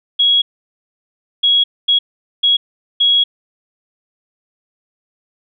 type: tone bursts at uneven times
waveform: sine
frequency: 3322 Hz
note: G#7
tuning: in tune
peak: -9 dBFS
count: 5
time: 0.19-0.42 / 1.43-1.64 / 1.88-1.99 / 2.43-2.57 / 3-3.24 s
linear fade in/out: 10 ms
effects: none